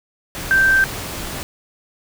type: tone in noise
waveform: sine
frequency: 1563 Hz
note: G6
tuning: 6 cents flat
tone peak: -11 dBFS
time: 0.51-0.84 s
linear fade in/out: 0 ms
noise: pink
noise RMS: -28 dBFS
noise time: 0.35-1.43 s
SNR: +14 dB
effects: none